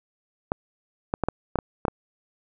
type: clicks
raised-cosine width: 1 ms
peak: -9 dBFS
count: 8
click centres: 0.519 / 1.139 / 1.237 / 1.286 / 1.557 / 1.588 / 1.852 / 1.882 s
effects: none